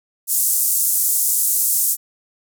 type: band-pass noise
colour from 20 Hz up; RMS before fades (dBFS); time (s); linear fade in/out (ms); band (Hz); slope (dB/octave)
white; -18; 0.27-1.97; 50; 7300 to 15000; 24
effects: none